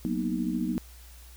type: chord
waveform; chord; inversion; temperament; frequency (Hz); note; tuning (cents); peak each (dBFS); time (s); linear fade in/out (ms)
sine; B major seventh; second; equal; 185 / 233.1 / 246.9 / 311.1; F#3 / A#3 / B3 / D#4; 0 / 0 / 0 / 0; -32; 0.05-0.78; 0
effects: added 60 Hz sine -47 dBFS peak until 1.36 s + white hiss -54 dBFS RMS until 1.36 s